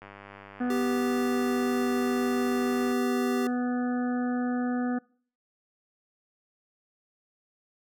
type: click train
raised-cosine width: 0.5 ms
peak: -30 dBFS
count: 290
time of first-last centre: 0.02-2.919 s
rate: 99.7 Hz
type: harmonic tone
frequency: 246.9 Hz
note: B3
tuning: in tune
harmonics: 1 / 2 / 3 / 5 / 6 / 7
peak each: -26 / -37 / -37 / -43 / -43 / -44 dBFS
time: 0.6-4.99 s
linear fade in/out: 10 ms
type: tone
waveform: square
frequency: 392 Hz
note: G4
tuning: in tune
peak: -30 dBFS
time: 0.7-3.47 s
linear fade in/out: 2 ms
effects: noise-tail reverb RT60 0.5 s tail -25 dB re dry